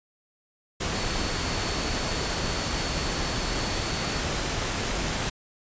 sine tone in noise, 4435 Hz, C#8, in tune, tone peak -38 dBFS, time 0.94-4.2 s, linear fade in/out 10 ms, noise pink, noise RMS -28 dBFS, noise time 0.8-5.3 s, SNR -13 dB, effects resampled to 16000 Hz

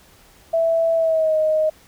sine tone with pitch glide, 659.3 to 623.4 Hz, E5 to D#5, 0 to +3 cents, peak -15 dBFS, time 0.53-1.7 s, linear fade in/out 10 ms, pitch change -97 cents, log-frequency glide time 0.95-1.37 s, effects pink hiss -51 dBFS RMS until 1.87 s

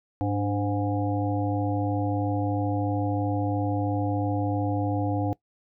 harmonic tone with a mistuned harmonic, 103 Hz, G#2, 14 cents flat, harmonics 1 / 3 / 5 / 7 / 8, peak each -27 / -27 / -34 / -33 / -36 dBFS, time 0.21-5.33 s, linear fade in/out 0 ms, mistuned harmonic 3, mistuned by -76 cents, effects noise-tail reverb RT60 0.1 s tail -20 dB re dry

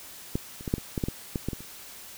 clicks, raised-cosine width 3 ms, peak -13 / -29 / -18 / -10 / -23 / -15 / -13 / -16 / -15 / -15 / -20 / -30 dBFS, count 12, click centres 0.355 / 0.609 / 0.678 / 0.739 / 0.782 / 0.978 / 1.038 / 1.085 / 1.358 / 1.486 / 1.532 / 1.606 s, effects white hiss -45 dBFS RMS until 2.17 s

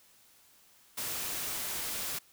white noise, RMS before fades -36 dBFS, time 0.97-2.19 s, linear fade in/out 10 ms, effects white hiss -62 dBFS RMS until 2.32 s

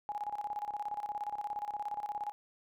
sine tone with tremolo, 830.6 Hz, G#5, in tune, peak -33 dBFS, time 0.09-2.32 s, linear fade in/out 0 ms, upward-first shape square, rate 17 Hz, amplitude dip 75%, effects none

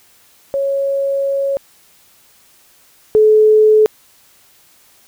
sine tone pair in turn, 552 / 430.6 Hz, C#5 / A4, -7 / -37 cents, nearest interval major third, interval 430 cents, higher first, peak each -14 / -6 dBFS, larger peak second, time 0.54-1.57 / 3.15-3.86 s, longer first, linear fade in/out 0 ms, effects white hiss -50 dBFS RMS until 5.07 s

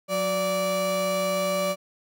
35% pulse tone pair together, 183.25 / 581 Hz, F#3 / D5, -16 / -19 cents, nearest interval octave + minor sixth, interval 1997 cents, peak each -30 / -22 dBFS, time 0.08-1.76 s, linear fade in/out 50 ms, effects none

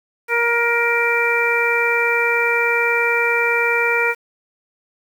harmonic tone, 470.5 Hz, A#4, 16 cents sharp, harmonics 1 / 2 / 3 / 4 / 5, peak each -21 / -24 / -21 / -23 / -19 dBFS, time 0.28-4.15 s, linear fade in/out 50 ms, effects 7-bit

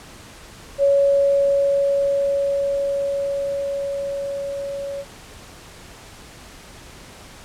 sine tone with level ramp, 559 Hz, C#5, 14 cents sharp, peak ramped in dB -12 to -26 dBFS, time 0.78-5.05 s, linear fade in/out 50 ms, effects pink hiss -42 dBFS RMS until 7.44 s + low-pass 10000 Hz 12 dB/octave

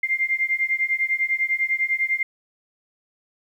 sine beating tone pair, 2099 / 2109 Hz, C7 / C7, +5 / +13 cents, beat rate 10 Hz, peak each -23 dBFS, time 0.03-2.23 s, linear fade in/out 5 ms, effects 9-bit

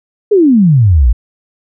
sine exponential sweep, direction down, 436.7 to 51.8 Hz, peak -4 dBFS, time 0.31-1.13 s, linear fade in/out 10 ms, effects none

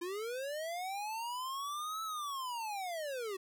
square linear two-way sweep, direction up then down, 337.3 to 1318.5 to 368.1 Hz, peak -38 dBFS, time 0.01-3.37 s, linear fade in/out 10 ms, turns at 2.03 s, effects none

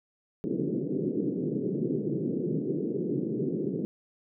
white band-pass noise, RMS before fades -30 dBFS, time 0.44-3.85 s, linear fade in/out 0 ms, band 140 to 420 Hz, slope 48 dB/octave, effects none

